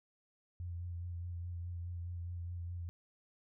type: tone with vibrato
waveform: sine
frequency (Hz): 87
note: F2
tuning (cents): -6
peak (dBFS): -39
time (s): 0.6-2.89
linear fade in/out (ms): 0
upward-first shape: sine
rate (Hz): 4.8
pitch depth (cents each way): 27
effects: none